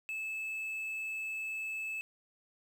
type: tone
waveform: triangle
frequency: 2611 Hz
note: E7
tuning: 17 cents flat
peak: -34 dBFS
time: 0.09-2.01 s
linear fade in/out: 0 ms
effects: 10-bit